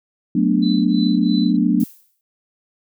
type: chord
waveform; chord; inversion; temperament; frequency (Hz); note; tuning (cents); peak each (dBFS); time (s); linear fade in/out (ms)
sine; B minor seventh; second; equal with one note detuned; 185 / 220 / 245.1 / 293.7; F#3 / A3 / B3 / D4; 0 / 0 / -13 / 0; -19; 0.35-1.84; 5
type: tone with tremolo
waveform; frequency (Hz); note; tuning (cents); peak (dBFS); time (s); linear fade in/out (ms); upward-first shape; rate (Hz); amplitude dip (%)
sine; 4000; B7; +21; -26; 0.62-1.57; 10; triangle; 3; 100
type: noise with exponential decay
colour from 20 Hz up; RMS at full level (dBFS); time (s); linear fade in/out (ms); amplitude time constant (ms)
violet; -33; 1.8-2.21; 1; 87
effects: none